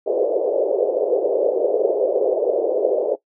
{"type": "band-pass noise", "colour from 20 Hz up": "white", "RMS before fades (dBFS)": -19, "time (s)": [0.06, 3.16], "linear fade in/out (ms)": 10, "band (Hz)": [400, 570], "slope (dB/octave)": 48, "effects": ["noise-tail reverb RT60 0.1 s tail -18 dB re dry"]}